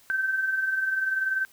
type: tone pair together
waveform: sine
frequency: 1528.6 / 1549 Hz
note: G6 / G6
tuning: -44 / -21 cents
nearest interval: unison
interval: 23 cents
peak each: -33 / -24 dBFS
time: 0.1-1.45 s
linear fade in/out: 0 ms
effects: white hiss -57 dBFS RMS until 1.52 s